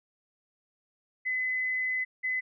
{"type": "tone pair in turn", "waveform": "sine", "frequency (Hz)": [2022, 2022], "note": ["B6", "B6"], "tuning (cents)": [40, 40], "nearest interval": "unison", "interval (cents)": 0, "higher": "neither", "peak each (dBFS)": -27, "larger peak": "neither", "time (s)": [[1.25, 2.05], [2.23, 2.41]], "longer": "first", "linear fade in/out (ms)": 20, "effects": []}